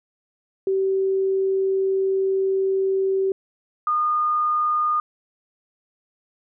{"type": "tone pair in turn", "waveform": "sine", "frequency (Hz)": [384.8, 1221.7], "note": ["G4", "D#6"], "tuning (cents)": [-32, -32], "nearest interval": "octave + minor sixth", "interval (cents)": 2000, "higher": "second", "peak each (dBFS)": -18, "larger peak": "neither", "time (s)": [[0.67, 3.32], [3.87, 5]], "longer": "first", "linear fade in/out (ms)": 2, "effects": []}